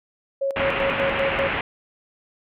sine tone with tremolo, 548 Hz, C#5, 20 cents flat, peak -20 dBFS, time 0.41-1.48 s, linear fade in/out 10 ms, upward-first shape square, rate 5.1 Hz, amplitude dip 70%
white low-pass noise, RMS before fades -25 dBFS, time 0.56-1.61 s, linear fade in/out 2 ms, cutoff 2800 Hz, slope 48 dB/octave
effects none

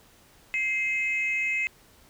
sine tone pair together, 2096 / 2559 Hz, C7 / D#7, +2 / +48 cents, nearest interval minor third, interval 346 cents, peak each -26 dBFS, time 0.54-1.67 s, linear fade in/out 0 ms, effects tanh soft clip ceiling -19 dBFS + pink hiss -57 dBFS RMS until 2.09 s

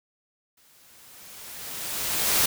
white noise with exponential growth, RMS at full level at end -20 dBFS, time 0.57-2.46 s, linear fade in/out 5 ms, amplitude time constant 410 ms, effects none

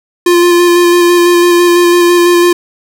square tone with vibrato, 349.2 Hz, F4, in tune, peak -5 dBFS, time 0.26-2.53 s, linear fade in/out 5 ms, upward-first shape square, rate 6 Hz, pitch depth 12 cents each way, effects none

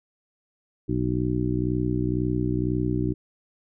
harmonic tone, 62 Hz, B1, 7 cents sharp, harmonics 1 / 2 / 3 / 4 / 5 / 6, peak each -31 / -27 / -31 / -33 / -27 / -31 dBFS, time 0.88-3.14 s, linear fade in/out 20 ms, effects none

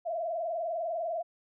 sine tone with vibrato, 665 Hz, E5, 15 cents sharp, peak -30 dBFS, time 0.05-1.23 s, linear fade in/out 20 ms, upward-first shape sine, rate 20 Hz, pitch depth 99 cents each way, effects none

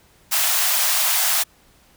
white high-pass noise, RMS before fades -19 dBFS, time 0.31-1.44 s, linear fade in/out 20 ms, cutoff 610 Hz, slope 96 dB/octave, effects pink hiss -55 dBFS RMS until 1.96 s

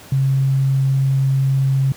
sine tone, 134.9 Hz, C#3, 47 cents flat, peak -13 dBFS, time 0.12-1.92 s, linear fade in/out 2 ms, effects pink hiss -41 dBFS RMS until 1.96 s + high-pass 60 Hz 12 dB/octave

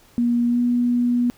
sine tone with pitch glide, 238.7 to 242.6 Hz, A#3 to B3, +41 to -31 cents, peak -16 dBFS, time 0.18-1.3 s, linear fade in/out 0 ms, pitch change +28 cents, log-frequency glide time 0.48-0.59 s, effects pink hiss -53 dBFS RMS until 1.37 s

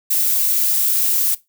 violet noise, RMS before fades -17 dBFS, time 0.1-1.35 s, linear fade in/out 10 ms, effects noise-tail reverb RT60 0.2 s tail -18 dB re dry

